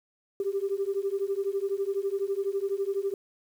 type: beating tone pair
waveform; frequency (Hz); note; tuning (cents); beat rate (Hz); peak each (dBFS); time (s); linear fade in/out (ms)
sine; 388.9 / 400.9; G4 / G4; -14 / +39; 12; -29; 0.4-3.14; 2
effects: tanh soft clip ceiling -19 dBFS + 9-bit